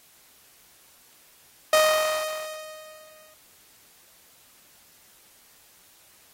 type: tone with exponential decay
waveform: sawtooth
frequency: 622.3 Hz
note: D#5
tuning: in tune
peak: -11 dBFS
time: 1.73-3.34 s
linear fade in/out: 2 ms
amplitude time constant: 350 ms
effects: white hiss -56 dBFS RMS until 6.33 s + AAC 48 kbps